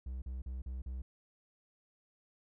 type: tone bursts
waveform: triangle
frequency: 63.7 Hz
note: C2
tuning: 46 cents flat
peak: -36 dBFS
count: 5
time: 0.06-1.02 s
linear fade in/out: 5 ms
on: 160 ms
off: 40 ms
effects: none